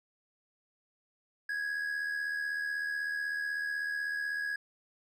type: tone with amplitude modulation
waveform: triangle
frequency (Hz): 1661.2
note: G#6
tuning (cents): 0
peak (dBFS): -28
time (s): 1.49-4.56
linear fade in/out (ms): 5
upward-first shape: sine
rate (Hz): 76.1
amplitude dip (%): 50
effects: none